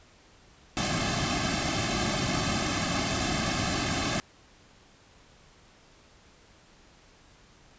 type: noise with comb filter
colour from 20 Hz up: pink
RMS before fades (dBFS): -28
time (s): 0.77-4.2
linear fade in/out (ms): 0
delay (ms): 2.1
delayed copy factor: -0.95
effects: pink hiss -57 dBFS RMS until 7.78 s + resampled to 16000 Hz